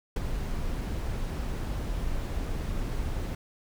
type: noise with ADSR envelope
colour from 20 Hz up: brown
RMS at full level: -26 dBFS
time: 0.16-3.35 s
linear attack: 4 ms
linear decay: 24 ms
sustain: -5 dB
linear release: 3 ms
effects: none